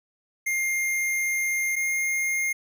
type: tone pair in turn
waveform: square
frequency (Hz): 2116 / 2127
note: C7 / C7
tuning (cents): +19 / +28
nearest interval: unison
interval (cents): 9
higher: second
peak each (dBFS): -24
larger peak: neither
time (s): 0.46-1.76 / 1.76-2.53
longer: first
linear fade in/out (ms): 10
effects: none